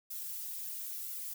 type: noise with flanger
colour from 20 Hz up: violet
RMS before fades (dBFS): -41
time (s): 0.1-1.34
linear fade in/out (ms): 10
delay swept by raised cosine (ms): 1.4 to 5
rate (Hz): 1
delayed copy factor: +1
effects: none